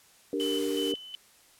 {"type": "chord", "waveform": "sine", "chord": "G minor", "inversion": "second", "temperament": "equal", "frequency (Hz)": [293.7, 392, 466.2], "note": ["D4", "G4", "Bb4"], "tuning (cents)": [0, 0, 0], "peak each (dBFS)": [-31, -32, -32], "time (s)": [0.33, 0.94], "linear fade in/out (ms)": 2}
{"type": "noise", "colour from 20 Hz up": "white", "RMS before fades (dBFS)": -41, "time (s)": [0.39, 0.93], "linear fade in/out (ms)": 20}
{"type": "tone with tremolo", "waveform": "sine", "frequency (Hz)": 3021, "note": "F#7", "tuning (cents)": 35, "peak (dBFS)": -32, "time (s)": [0.4, 1.15], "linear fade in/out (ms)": 0, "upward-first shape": "square", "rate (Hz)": 2.7, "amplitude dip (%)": 70}
{"effects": ["white hiss -59 dBFS RMS until 1.59 s", "low-pass 12000 Hz 12 dB/octave"]}